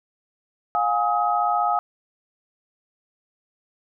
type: tone cluster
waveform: sine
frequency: 709 / 824 / 1267 Hz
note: F5 / G#5 / D#6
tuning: +26 / -14 / +31 cents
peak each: -23 dBFS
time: 0.75-1.79 s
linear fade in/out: 0 ms
effects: none